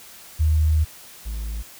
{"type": "tone pair in turn", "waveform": ["sine", "triangle"], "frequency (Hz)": [77.78, 54.51], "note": ["D#2", "A1"], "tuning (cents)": [0, -15], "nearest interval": "tritone", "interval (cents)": 615, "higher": "first", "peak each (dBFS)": [-15, -24], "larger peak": "first", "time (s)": [[0.39, 0.85], [1.25, 1.63]], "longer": "first", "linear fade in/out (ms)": 20, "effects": ["white hiss -44 dBFS RMS until 1.79 s"]}